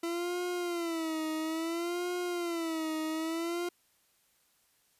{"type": "tone with vibrato", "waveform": "40% pulse", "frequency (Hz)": 334.6, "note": "E4", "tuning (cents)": 26, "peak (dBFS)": -31, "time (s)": [0.03, 3.69], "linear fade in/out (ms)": 5, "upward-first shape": "sine", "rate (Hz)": 0.59, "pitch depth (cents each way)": 110, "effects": ["white hiss -70 dBFS RMS until 4.99 s", "resampled to 32000 Hz"]}